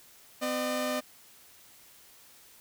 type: tone pair together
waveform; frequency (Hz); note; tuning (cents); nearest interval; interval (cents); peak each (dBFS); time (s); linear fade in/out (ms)
sawtooth; 253.8 / 605; B3 / D#5; +47 / -49; octave + minor third; 1504; -29 / -27; 0.41-1.01; 20
effects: white hiss -56 dBFS RMS until 2.6 s